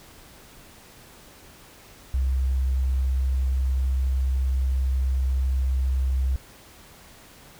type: tone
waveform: sine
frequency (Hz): 65.41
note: C2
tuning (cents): 0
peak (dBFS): -20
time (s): 2.14-6.36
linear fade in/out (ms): 0
effects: pink hiss -49 dBFS RMS until 7.59 s